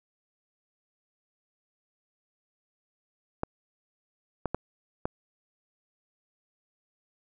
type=clicks; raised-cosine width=1 ms; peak=-14 dBFS; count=4; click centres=3.434 / 4.457 / 4.546 / 5.055 s; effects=none